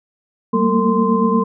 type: tone cluster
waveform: sine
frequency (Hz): 192.9 / 223.2 / 231.6 / 453.4 / 1039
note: G3 / A3 / A#3 / A#4 / C6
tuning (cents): -28 / +25 / -11 / -48 / -12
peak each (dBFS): -19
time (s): 0.53-1.44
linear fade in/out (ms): 10
effects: none